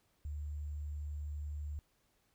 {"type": "tone with sample-and-hold", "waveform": "sine", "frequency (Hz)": 74, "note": "D2", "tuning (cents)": 14, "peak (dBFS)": -38, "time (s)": [0.25, 1.79], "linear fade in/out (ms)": 0, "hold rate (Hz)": 7350, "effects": ["pink hiss -75 dBFS RMS until 2.34 s"]}